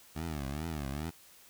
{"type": "tone with vibrato", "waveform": "15% pulse", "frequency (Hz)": 74.7, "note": "D2", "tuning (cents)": 30, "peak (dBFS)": -29, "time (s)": [0.15, 1.11], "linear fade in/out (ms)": 20, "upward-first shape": "triangle", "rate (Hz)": 2.4, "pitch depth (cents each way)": 220, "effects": ["white hiss -58 dBFS RMS until 1.49 s"]}